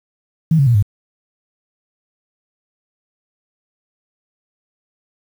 sine tone with pitch steps, 160.8 / 138.38 / 119.08 / 102.47 Hz, E3 / C#3 / A#2 / G#2, -43 / -3 / +37 / -23 cents, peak -9 dBFS, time 0.51-0.826 s, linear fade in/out 5 ms, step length 79 ms, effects 7-bit

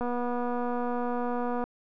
click train, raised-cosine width 1 ms, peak -19 dBFS, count 397, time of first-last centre 0.01-1.64 s, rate 243 Hz, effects none

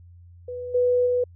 sine tone with level steps, 493.9 Hz, B4, in tune, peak -30 / -17 / -19 dBFS, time 0.48-1.24 s, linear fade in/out 5 ms, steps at 0.74 / 1.06 s, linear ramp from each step 10 ms, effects added 87 Hz sine -45 dBFS peak until 1.35 s

